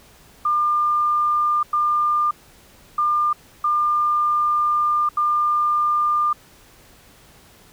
sine tone bursts at uneven times, 1200 Hz, D6, 37 cents sharp, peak -16 dBFS, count 5, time 0.45-1.63 / 1.73-2.31 / 2.98-3.33 / 3.64-5.09 / 5.17-6.33 s, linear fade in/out 5 ms, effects pink hiss -50 dBFS RMS until 7.72 s

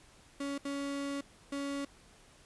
35% pulse tone bursts at uneven times, 280.4 Hz, C#4, 20 cents sharp, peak -33 dBFS, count 3, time 0.4-0.58 / 0.65-1.21 / 1.52-1.85 s, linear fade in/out 5 ms, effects pink hiss -60 dBFS RMS until 2.45 s + resampled to 24000 Hz

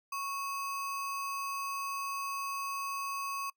sine tone with sample-and-hold, 1106 Hz, C#6, 4 cents flat, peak -34 dBFS, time 0.12-3.5 s, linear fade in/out 5 ms, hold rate 3675 Hz, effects noise-tail reverb RT60 0.1 s tail -23 dB re dry

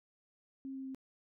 sine tone with pitch steps, 268.4 / 266.5 / 264.7 Hz, C4 / C4 / C4, +44 / +32 / +20 cents, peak -40 dBFS, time 0.65-0.947 s, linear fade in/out 0 ms, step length 99 ms, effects none

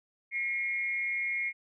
sine tone with amplitude modulation, 2159 Hz, C#7, 46 cents flat, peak -26 dBFS, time 0.31-1.53 s, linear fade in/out 50 ms, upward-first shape sine, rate 221 Hz, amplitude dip 65%, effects none

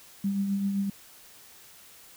sine tone with tremolo, 198.1 Hz, G3, 18 cents sharp, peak -23 dBFS, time 0.24-0.9 s, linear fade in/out 5 ms, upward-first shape triangle, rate 7.7 Hz, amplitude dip 45%, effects white hiss -52 dBFS RMS until 2.16 s

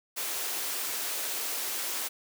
white high-pass noise, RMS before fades -33 dBFS, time 0.16-2.09 s, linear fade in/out 20 ms, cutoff 280 Hz, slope 24 dB/octave, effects none

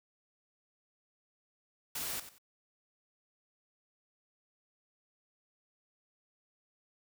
white noise with echo, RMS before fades -38 dBFS, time 1.95-2.2 s, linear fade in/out 5 ms, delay 92 ms, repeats 2, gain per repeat -12 dB, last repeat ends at 2.384 s, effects none

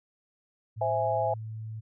sine tone, 110 Hz, A2, in tune, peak -35 dBFS, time 0.76-1.81 s, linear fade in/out 20 ms
sine chord, C augmented, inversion none, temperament equal, 523.3 / 659.3 / 830.6 Hz, C5 / E5 / G#5, 0 / 0 / 0 cents, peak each -31 / -28 / -29 dBFS, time 0.81-1.34 s, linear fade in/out 5 ms
effects none

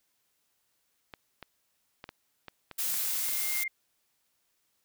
clicks, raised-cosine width 0.3 ms, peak -26 dBFS, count 8, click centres 1.138 / 1.427 / 2.041 / 2.091 / 2.483 / 2.713 / 2.942 / 3.286 s
blue noise, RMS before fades -31 dBFS, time 2.78-3.64 s, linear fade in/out 10 ms
sine tone with exponential growth, 2112 Hz, C7, 16 cents sharp, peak -30 dBFS, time 2.8-3.68 s, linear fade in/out 5 ms, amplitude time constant 190 ms
effects white hiss -75 dBFS RMS until 4.84 s

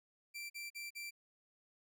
sawtooth tone bursts, 2349 Hz, D7, in tune, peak -40 dBFS, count 4, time 0.34-1.109 s, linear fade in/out 20 ms, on 160 ms, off 43 ms, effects none

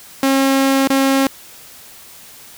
sawtooth tone with dropouts, 270.4 Hz, C#4, 43 cents flat, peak -8 dBFS, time 0.23-1.27 s, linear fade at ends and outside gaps 2 ms, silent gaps 0.875-0.901 s, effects white hiss -40 dBFS RMS until 2.57 s

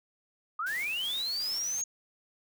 sine linear sweep, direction up, 1183 to 6645 Hz, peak -30 dBFS, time 0.59-1.84 s, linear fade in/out 5 ms
white noise with tremolo, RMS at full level -44 dBFS, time 0.66-1.82 s, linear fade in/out 10 ms, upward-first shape square, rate 2.7 Hz, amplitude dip 25%
effects none

